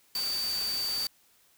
sine tone in noise, 4606 Hz, D8, 34 cents flat, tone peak -29 dBFS, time 0.15-1.07 s, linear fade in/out 2 ms, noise white, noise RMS -38 dBFS, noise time 0.15-1.07 s, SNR +6 dB, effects white hiss -64 dBFS RMS until 1.57 s

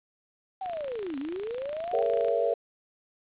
sine linear two-way sweep, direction down then up, 780 to 260 to 780 Hz, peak -31 dBFS, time 0.61-2.02 s, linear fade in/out 5 ms, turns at 1.18 s
click train, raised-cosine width 0.3 ms, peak -26 dBFS, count 45, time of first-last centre 0.66-2.284 s, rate 27.1 Hz
sine chord, A# half-diminished seventh, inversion third, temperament just, 419.5 / 466.2 / 559.4 / 671.3 Hz, G#4 / A#4 / C#5 / E5, +17 / 0 / +16 / +31 cents, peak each -33 / -27 / -29 / -28 dBFS, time 1.93-2.54 s, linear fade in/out 5 ms
effects resampled to 8000 Hz + 9-bit

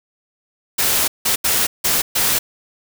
white noise bursts at uneven times, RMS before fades -17 dBFS, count 5, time 0.78-1.08 / 1.25-1.36 / 1.44-1.67 / 1.84-2.02 / 2.15-2.39 s, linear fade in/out 10 ms, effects none

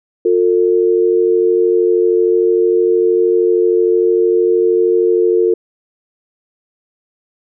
sine tone pair together, 357.2 / 450.3 Hz, F4 / A4, +39 / +40 cents, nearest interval major third, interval 401 cents, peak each -12 dBFS, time 0.25-5.54 s, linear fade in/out 5 ms, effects none

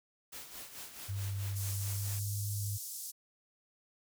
white noise with tremolo, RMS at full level -45 dBFS, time 0.32-2.2 s, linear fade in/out 10 ms, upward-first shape sine, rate 4.6 Hz, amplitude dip 60%
sine tone with pitch glide, 99 to 102.14 Hz, G2 to G#2, +18 to -28 cents, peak -34 dBFS, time 1.08-2.78 s, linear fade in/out 20 ms, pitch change +54 cents, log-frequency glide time 1.66-2.37 s
white band-pass noise, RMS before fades -43 dBFS, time 1.55-3.12 s, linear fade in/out 20 ms, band 5200 to 15000 Hz, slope 24 dB/octave
effects none

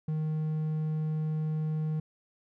triangle tone, 155.56 Hz, D#3, in tune, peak -26 dBFS, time 0.08-2 s, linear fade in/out 5 ms, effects none

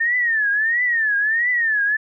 sine tone with vibrato, 1800 Hz, A6, 39 cents sharp, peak -16 dBFS, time 0-1.97 s, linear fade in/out 10 ms, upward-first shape triangle, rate 1.5 Hz, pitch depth 190 cents each way, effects none

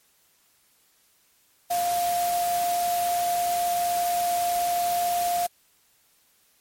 sine tone in noise, 702 Hz, F5, 9 cents sharp, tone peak -22 dBFS, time 1.7-5.47 s, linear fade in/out 10 ms, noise white, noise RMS -33 dBFS, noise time 1.7-5.47 s, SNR +8 dB, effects white hiss -63 dBFS RMS until 6.6 s + MP3 64 kbps

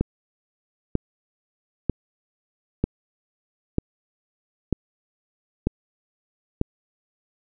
click train, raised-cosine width 3 ms, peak -7 dBFS, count 8, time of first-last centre 0.01-6.614 s, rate 1.06 Hz, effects none

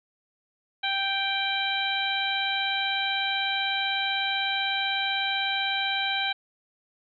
harmonic tone, 784 Hz, G5, in tune, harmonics 1 / 2 / 3 / 4 / 5, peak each -31 / -31 / -31 / -31 / -31 dBFS, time 0.83-6.33 s, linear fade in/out 10 ms, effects none

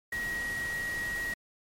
sine tone in noise, 1900 Hz, A#6, 33 cents sharp, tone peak -31 dBFS, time 0.12-1.34 s, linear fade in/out 5 ms, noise pink, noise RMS -42 dBFS, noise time 0.12-1.34 s, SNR +8 dB, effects MP3 64 kbps

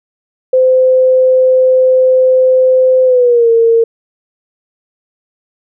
sine tone with pitch glide, 515 to 458.8 Hz, C5 to A#4, -28 to -28 cents, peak -5 dBFS, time 0.53-3.84 s, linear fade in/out 5 ms, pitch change -200 cents, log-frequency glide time 3.05-3.5 s, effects none

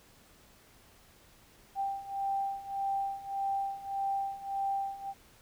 sine beating tone pair, 786 / 787.7 Hz, G5 / G5, +4 / +8 cents, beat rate 1.7 Hz, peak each -36 / -33 dBFS, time 1.75-5.14 s, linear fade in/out 50 ms, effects pink hiss -60 dBFS RMS until 5.41 s

